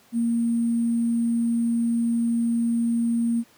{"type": "tone with sample-and-hold", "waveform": "sine", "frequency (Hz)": 233.1, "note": "A#3", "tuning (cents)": 0, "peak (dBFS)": -19, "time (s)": [0.12, 3.44], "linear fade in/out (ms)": 50, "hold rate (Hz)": 8820, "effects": ["pink hiss -56 dBFS RMS until 3.57 s", "high-pass 150 Hz 12 dB/octave"]}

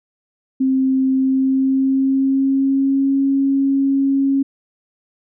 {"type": "tone with pitch glide", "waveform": "sine", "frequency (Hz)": [263.8, 273.6], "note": ["C4", "C#4"], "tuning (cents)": [14, -23], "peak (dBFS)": -13, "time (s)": [0.6, 4.43], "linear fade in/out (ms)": 10, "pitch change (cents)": 63, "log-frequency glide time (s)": [1.13, 3.18], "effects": []}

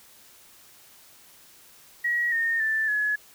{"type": "tone with pitch steps", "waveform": "sine", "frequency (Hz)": [1909, 1835.5, 1764.8, 1696.8], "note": ["A#6", "A#6", "A6", "G#6"], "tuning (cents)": [41, -27, 5, 37], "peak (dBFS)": -22, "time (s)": [2.04, 3.16], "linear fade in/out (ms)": 10, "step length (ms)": 280, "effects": ["white hiss -53 dBFS RMS until 3.34 s"]}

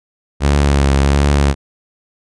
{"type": "tone with vibrato", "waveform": "sawtooth", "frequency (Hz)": 70.3, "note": "C#2", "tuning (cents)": 25, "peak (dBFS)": -6, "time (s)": [0.4, 1.55], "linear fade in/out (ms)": 50, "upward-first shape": "triangle", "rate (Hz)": 1.4, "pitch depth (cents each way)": 41, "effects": ["resampled to 22050 Hz"]}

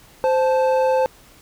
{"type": "tone pair together", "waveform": "triangle", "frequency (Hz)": [520.3, 875], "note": ["C5", "A5"], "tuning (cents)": [-10, -10], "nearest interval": "major sixth", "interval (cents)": 900, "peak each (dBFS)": [-14, -19], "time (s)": [0.24, 1.06], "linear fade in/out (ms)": 0, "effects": ["pink hiss -49 dBFS RMS until 1.41 s"]}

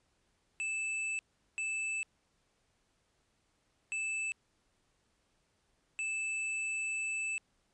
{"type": "tone bursts at uneven times", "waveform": "square", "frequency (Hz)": 2631, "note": "E7", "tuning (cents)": -4, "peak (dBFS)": -34, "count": 4, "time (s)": [[0.6, 1.19], [1.58, 2.03], [3.92, 4.32], [5.99, 7.38]], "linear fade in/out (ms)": 0, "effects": ["pink hiss -75 dBFS RMS until 7.73 s", "resampled to 22050 Hz"]}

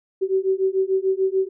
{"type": "beating tone pair", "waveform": "sine", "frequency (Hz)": [378.4, 385.2], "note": ["F#4", "G4"], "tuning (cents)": [39, -30], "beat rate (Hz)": 6.8, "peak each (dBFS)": -21, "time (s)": [0.21, 1.49], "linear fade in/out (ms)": 20, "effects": []}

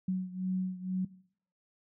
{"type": "beating tone pair", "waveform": "sine", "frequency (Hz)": [185, 187.1], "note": ["F#3", "F#3"], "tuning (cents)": [0, 20], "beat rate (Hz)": 2.1, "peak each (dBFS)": [-32, -35], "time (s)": [0.08, 1.05], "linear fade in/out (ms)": 5, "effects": ["noise-tail reverb RT60 0.6 s tail -20 dB re dry"]}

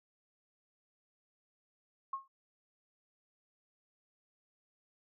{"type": "tone with exponential decay", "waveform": "sine", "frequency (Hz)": 1081, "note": "C#6", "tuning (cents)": -44, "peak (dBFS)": -32, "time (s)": [2.13, 2.28], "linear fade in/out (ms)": 5, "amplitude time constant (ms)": 32, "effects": ["noise-tail reverb RT60 0.2 s tail -24 dB re dry"]}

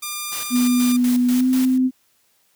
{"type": "tone", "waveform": "5% pulse", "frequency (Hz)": 1198, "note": "D6", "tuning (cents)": 34, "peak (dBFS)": -14, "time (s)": [0.02, 0.97], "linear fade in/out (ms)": 10}
{"type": "noise with tremolo", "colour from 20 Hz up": "white", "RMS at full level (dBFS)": -31, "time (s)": [0.31, 1.78], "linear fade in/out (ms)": 20, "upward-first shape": "square", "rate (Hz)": 4.1, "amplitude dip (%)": 75}
{"type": "tone with pitch glide", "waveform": "sine", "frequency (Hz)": [246.9, 257.4], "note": ["B3", "C4"], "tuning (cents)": [0, -28], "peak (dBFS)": -14, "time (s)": [0.5, 1.91], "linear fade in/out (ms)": 50, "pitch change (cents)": 72, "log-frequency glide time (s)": [1.3, 1.48]}
{"effects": ["white hiss -62 dBFS RMS until 2.55 s", "high-pass 60 Hz 12 dB/octave"]}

